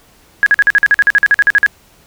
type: tone bursts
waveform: sine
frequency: 1661.2 Hz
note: G#6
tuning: in tune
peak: -5 dBFS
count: 16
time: 0.43-1.663 s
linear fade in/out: 0 ms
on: 33 ms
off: 47 ms
effects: pink hiss -48 dBFS RMS until 2.06 s